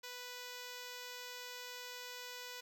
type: tone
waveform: 5% pulse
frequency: 493.9 Hz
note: B4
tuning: in tune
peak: -34 dBFS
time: 0.03-2.61 s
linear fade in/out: 10 ms
effects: none